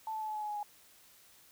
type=tone with pitch steps; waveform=sine; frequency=880 / 872.4 / 864.9 / 857.4 / 850 / 842.7 / 835.4 / 828.2 Hz; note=A5 / A5 / A5 / A5 / G#5 / G#5 / G#5 / G#5; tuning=0 / -15 / -30 / -45 / +40 / +25 / +10 / -5 cents; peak=-35 dBFS; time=0.07-0.63 s; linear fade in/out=2 ms; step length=70 ms; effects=white hiss -61 dBFS RMS until 1.51 s